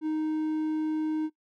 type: tone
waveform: triangle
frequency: 311.1 Hz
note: D#4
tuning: in tune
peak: -24 dBFS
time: 0.01-1.3 s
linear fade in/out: 50 ms
effects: noise-tail reverb RT60 0.1 s tail -20 dB re dry